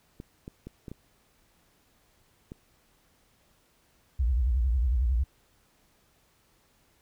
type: clicks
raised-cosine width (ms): 3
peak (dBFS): -27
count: 6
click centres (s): 0.201 / 0.479 / 0.67 / 0.882 / 0.916 / 2.519
type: tone with vibrato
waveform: sine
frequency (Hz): 61.74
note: B1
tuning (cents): 0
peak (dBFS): -22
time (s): 4.19-5.24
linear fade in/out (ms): 10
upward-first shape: triangle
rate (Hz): 11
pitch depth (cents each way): 250
effects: pink hiss -66 dBFS RMS until 7.01 s